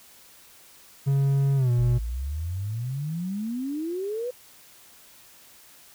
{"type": "tone with pitch glide", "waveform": "triangle", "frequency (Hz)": [138.1, 120.92], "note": ["C#3", "B2"], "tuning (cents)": [-6, -36], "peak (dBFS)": -17, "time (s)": [1.06, 1.99], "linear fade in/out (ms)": 20, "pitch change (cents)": -230, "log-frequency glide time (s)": [1.56, 1.71]}
{"type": "exponential sweep", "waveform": "sine", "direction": "up", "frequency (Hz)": [43.65, 508], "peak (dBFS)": -27, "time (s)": [1.78, 4.31], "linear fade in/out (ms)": 10}
{"effects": ["white hiss -52 dBFS RMS until 5.94 s"]}